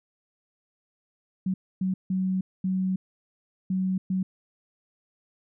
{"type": "tone bursts at uneven times", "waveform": "sine", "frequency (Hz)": 187.4, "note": "F#3", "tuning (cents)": 22, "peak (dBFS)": -23, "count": 6, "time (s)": [[1.46, 1.54], [1.81, 1.94], [2.1, 2.41], [2.64, 2.96], [3.7, 3.98], [4.1, 4.23]], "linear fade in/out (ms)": 5, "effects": []}